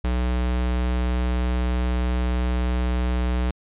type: tone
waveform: square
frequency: 61.6 Hz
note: B1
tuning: 4 cents flat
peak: -21 dBFS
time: 0.04-3.51 s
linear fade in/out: 5 ms
effects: resampled to 8000 Hz